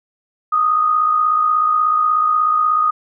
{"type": "tone with amplitude modulation", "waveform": "sine", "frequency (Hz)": 1241, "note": "D#6", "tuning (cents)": -5, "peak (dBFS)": -10, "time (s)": [0.52, 2.91], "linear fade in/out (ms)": 10, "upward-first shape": "sine", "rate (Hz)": 56.5, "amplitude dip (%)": 50, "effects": []}